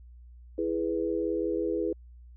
sine chord, E major, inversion none, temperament equal, 329.6 / 415.3 / 493.9 Hz, E4 / G#4 / B4, 0 / 0 / 0 cents, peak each -30 / -31 / -32 dBFS, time 0.58-1.93 s, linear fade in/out 5 ms, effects added 60 Hz sine -47 dBFS peak until 2.36 s

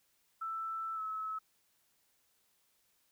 sine tone with pitch glide, 1325 to 1294.7 Hz, E6 to E6, +9 to -32 cents, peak -36 dBFS, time 0.41-1.39 s, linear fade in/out 10 ms, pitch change -41 cents, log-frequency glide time 0.95-1 s, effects white hiss -74 dBFS RMS until 3.11 s

